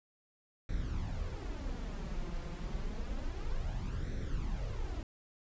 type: noise with flanger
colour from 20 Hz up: brown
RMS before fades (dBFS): -37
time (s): 0.69-5.03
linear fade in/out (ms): 2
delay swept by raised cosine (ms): 0.51 to 5.81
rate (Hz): 0.29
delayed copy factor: +0.6
effects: resampled to 16000 Hz